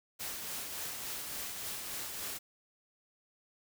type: noise with tremolo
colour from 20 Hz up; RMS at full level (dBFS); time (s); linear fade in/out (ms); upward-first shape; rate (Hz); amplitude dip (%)
white; -39; 0.19-2.39; 20; triangle; 3.5; 35
effects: none